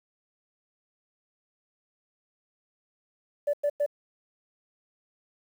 sine tone bursts, 581 Hz, D5, 19 cents flat, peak -21 dBFS, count 3, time 3.47-3.863 s, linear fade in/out 10 ms, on 65 ms, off 99 ms, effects tanh soft clip ceiling -19 dBFS + 9-bit

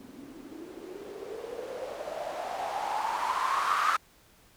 violet noise with low-pass filter sweep, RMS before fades -33 dBFS, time 0-3.97 s, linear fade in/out 10 ms, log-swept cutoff 250 to 1300 Hz, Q 7.2, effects pink hiss -60 dBFS RMS until 4.56 s

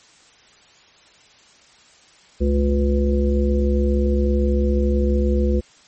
harmonic tone with a mistuned harmonic, 71.1 Hz, C#2, 45 cents sharp, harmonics 1 / 3 / 5 / 7, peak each -17 / -22 / -24 / -25 dBFS, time 2.4-5.61 s, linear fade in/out 20 ms, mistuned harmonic 1, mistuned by -95 cents, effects white hiss -51 dBFS RMS until 5.87 s + MP3 32 kbps

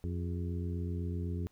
harmonic tone with a mistuned harmonic, 88 Hz, F2, 14 cents sharp, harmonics 1 / 2 / 3 / 4 / 5, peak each -34 / -40 / -44 / -46 / -48 dBFS, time 0.04-1.47 s, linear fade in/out 0 ms, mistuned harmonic 5, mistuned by -80 cents, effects pink hiss -71 dBFS RMS until 1.51 s

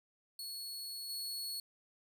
sawtooth tone with level steps, 4369 Hz, C#8, 26 cents flat, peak -39 / -36 dBFS, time 0.39-1.6 s, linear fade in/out 2 ms, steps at 1.09 s, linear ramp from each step 10 ms, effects none

